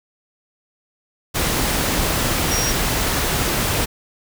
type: tone in noise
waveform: sine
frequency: 5640 Hz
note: F8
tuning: 16 cents sharp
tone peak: -22 dBFS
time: 2.5-2.72 s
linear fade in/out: 20 ms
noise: pink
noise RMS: -20 dBFS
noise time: 1.34-3.86 s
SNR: -5 dB
effects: none